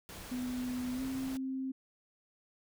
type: noise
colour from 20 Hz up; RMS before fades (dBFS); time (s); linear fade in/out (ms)
pink; -47; 0.09-1.37; 0
type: tone with pitch glide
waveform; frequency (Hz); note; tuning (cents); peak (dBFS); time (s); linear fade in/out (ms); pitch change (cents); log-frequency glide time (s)
sine; 250.1 to 263.9; B3 to C4; +22 to +15; -34; 0.31-1.72; 10; +93; 0.94-1.02
effects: none